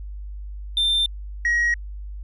sine tone pair in turn, 3580 / 1896.4 Hz, A7 / A#6, +29 / +29 cents, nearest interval major seventh, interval 1100 cents, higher first, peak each -15 dBFS, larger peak neither, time 0.77-1.06 / 1.45-1.74 s, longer neither, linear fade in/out 2 ms, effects tanh soft clip ceiling -16 dBFS + added 50 Hz sine -31 dBFS peak until 2.23 s

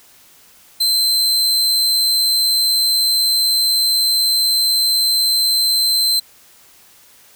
40% pulse tone, 4096 Hz, C8, 38 cents flat, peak -12 dBFS, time 0.8-6.2 s, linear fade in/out 10 ms, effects white hiss -48 dBFS RMS until 7.35 s

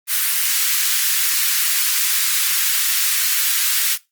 white high-pass noise, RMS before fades -18 dBFS, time 0.07-3.98 s, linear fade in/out 50 ms, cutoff 1400 Hz, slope 24 dB/octave, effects noise-tail reverb RT60 0.2 s tail -18 dB re dry + Opus 32 kbps

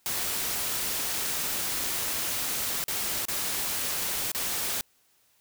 white noise with dropouts, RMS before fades -30 dBFS, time 0.06-4.81 s, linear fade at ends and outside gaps 0 ms, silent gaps 2.84-2.882 / 3.253-3.284 / 4.317-4.348 s, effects white hiss -66 dBFS RMS until 5.4 s

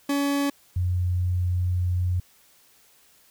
40% pulse / sine tone pair in turn, 282.4 / 89.75 Hz, C#4 / F2, +32 / +48 cents, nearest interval octave + minor sixth, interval 1984 cents, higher first, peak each -21 dBFS, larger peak neither, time 0.09-0.5 / 0.76-2.2 s, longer second, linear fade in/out 5 ms, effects white hiss -58 dBFS RMS until 3.3 s

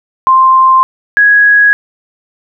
sine tone pair in turn, 1048 / 1663.6 Hz, C6 / G#6, +2 / +2 cents, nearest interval minor sixth, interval 800 cents, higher second, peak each -3 dBFS, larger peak neither, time 0.27-0.83 / 1.17-1.73 s, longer neither, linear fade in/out 0 ms, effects none

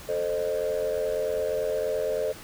sine chord, A diminished, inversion none, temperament equal with one note detuned, 440 / 523.3 / 612.3 Hz, A4 / C5 / Eb5, 0 / 0 / -28 cents, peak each -28 dBFS, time 0.08-2.33 s, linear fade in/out 20 ms, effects tanh soft clip ceiling -19 dBFS + pink hiss -44 dBFS RMS until 2.43 s

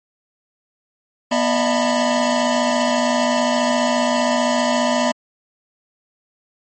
square tone cluster, 243.7 / 602 / 657 / 896 / 990 Hz, B3 / D5 / E5 / A5 / B5, -23 / +43 / -6 / +31 / +4 cents, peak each -21 / -22 / -23 / -28 / -24 dBFS, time 1.31-5.12 s, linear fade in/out 10 ms, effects MP3 32 kbps

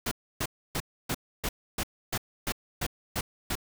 pink noise bursts, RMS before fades -30 dBFS, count 11, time 0.06-3.554 s, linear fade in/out 5 ms, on 54 ms, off 290 ms, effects none

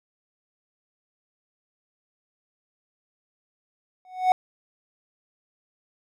triangle tone with exponential growth, 740 Hz, F#5, in tune, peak -10 dBFS, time 4.05-4.32 s, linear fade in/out 1 ms, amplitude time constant 58 ms, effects none

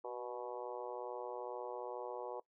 harmonic tone with a mistuned harmonic, 122.3 Hz, B2, 16 cents flat, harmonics 3 / 4 / 5 / 6 / 7 / 8 / 9, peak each -48 / -45 / -49 / -52 / -49 / -52 / -56 dBFS, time 0.04-2.4 s, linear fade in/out 5 ms, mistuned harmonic 3, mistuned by +39 cents, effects noise-tail reverb RT60 0.1 s tail -20 dB re dry

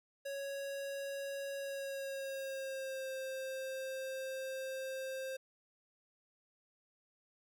square tone with pitch glide, 554.4 to 528.1 Hz, C#5 to C5, 0 to +16 cents, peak -40 dBFS, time 0.25-5.37 s, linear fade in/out 10 ms, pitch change -84 cents, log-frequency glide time 1.58-3.11 s, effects none

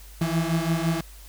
35% pulse beating tone pair, 162.3 / 168.2 Hz, E3 / E3, -27 / +35 cents, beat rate 5.9 Hz, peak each -23 / -24 dBFS, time 0.21-1.01 s, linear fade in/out 5 ms, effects added 50 Hz sine -43 dBFS peak until 1.28 s + white hiss -50 dBFS RMS until 1.28 s

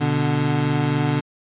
25% pulse tone pair together, 123.01 / 146.83 Hz, B2 / D3, -6 / 0 cents, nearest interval minor third, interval 306 cents, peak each -19 / -16 dBFS, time 0-1.21 s, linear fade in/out 20 ms, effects resampled to 8000 Hz

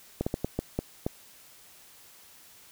slowing click train, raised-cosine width 2 ms, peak -14 dBFS, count 7, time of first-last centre 0.21-1.065 s, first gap 55 ms, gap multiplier 1.38, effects white hiss -54 dBFS RMS until 2.71 s

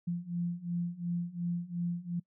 sine beating tone pair, 171.8 / 174.6 Hz, F3 / F3, -28 / 0 cents, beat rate 2.8 Hz, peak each -36 / -34 dBFS, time 0.07-2.2 s, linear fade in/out 10 ms, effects noise-tail reverb RT60 0.1 s tail -24 dB re dry

